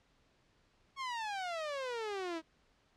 sawtooth exponential sweep, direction down, 1109 to 314.9 Hz, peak -33 dBFS, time 0.96-2.42 s, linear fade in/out 50 ms, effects pink hiss -71 dBFS RMS until 2.96 s + low-pass 5000 Hz 12 dB/octave

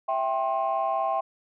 sine chord, C major, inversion first, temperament equal with one note detuned, 659.3 / 784 / 1064.2 Hz, E5 / G5 / C6, 0 / 0 / +29 cents, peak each -27 / -26 / -28 dBFS, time 0.08-1.21 s, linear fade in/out 10 ms, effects tanh soft clip ceiling -17 dBFS

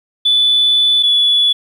sine tone pair in turn, 3479 / 3425 Hz, A7 / A7, -20 / -47 cents, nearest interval unison, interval 27 cents, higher first, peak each -8 dBFS, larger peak neither, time 0.25-1.03 / 1.03-1.53 s, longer first, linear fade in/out 10 ms, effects tanh soft clip ceiling -4 dBFS + 8-bit

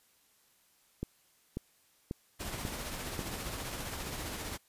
click train, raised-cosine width 3 ms, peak -22 dBFS, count 5, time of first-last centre 1.03-3.192 s, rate 1.85 Hz
pink noise with tremolo, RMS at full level -38 dBFS, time 2.39-4.58 s, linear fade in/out 20 ms, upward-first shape triangle, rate 15 Hz, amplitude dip 40%
effects white hiss -68 dBFS RMS until 4.68 s + resampled to 32000 Hz

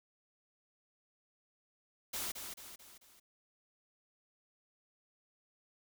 white noise with echo, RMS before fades -39 dBFS, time 2.13-2.32 s, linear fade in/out 10 ms, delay 220 ms, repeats 4, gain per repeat -6 dB, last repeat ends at 3.2 s, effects none

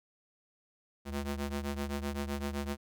sawtooth ring-modulated tone, 141.8 Hz, C#3, 40 cents sharp, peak -27 dBFS, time 1.05-2.77 s, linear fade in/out 50 ms, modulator 67 Hz, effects none

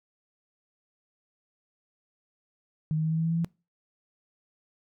sine tone with pitch steps, 155.56 / 157.28 / 159.01 / 160.77 / 162.54 / 164.33 / 166.15 / 167.98 Hz, D#3 / D#3 / D#3 / E3 / E3 / E3 / E3 / E3, 0 / +19 / +38 / -43 / -24 / -5 / +14 / +33 cents, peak -24 dBFS, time 2.91-3.446 s, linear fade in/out 0 ms, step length 67 ms, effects noise-tail reverb RT60 0.3 s tail -24 dB re dry

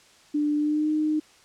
sine tone with pitch glide, 296.4 to 307 Hz, D4 to D#4, +16 to -23 cents, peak -21 dBFS, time 0.34-1.2 s, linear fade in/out 10 ms, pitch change +61 cents, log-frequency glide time 0.56-0.9 s, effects white hiss -55 dBFS RMS until 1.44 s + low-pass 7000 Hz 12 dB/octave

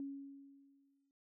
sine tone with exponential decay, 277.2 Hz, C#4, in tune, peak -39 dBFS, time 0-1.11 s, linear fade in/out 1 ms, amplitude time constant 240 ms, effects none

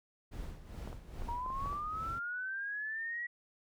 brown noise with tremolo, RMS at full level -41 dBFS, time 0.31-2.2 s, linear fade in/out 20 ms, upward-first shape sine, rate 2.4 Hz, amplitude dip 70%
clicks, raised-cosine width 1 ms, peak -33 dBFS, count 8, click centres 0.875 / 0.929 / 1.221 / 1.289 / 1.462 / 1.503 / 1.659 / 1.729 s
sine linear sweep, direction up, 932.3 to 1936 Hz, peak -36 dBFS, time 1.28-3.27 s, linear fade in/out 10 ms
effects none

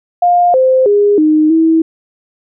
sine tone with pitch steps, 706 / 519 / 409.9 / 308.4 / 323.6 Hz, F5 / C5 / G#4 / D#4 / E4, +19 / -14 / -23 / -15 / -32 cents, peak -6 dBFS, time 0.22-1.82 s, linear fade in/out 5 ms, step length 320 ms, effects none

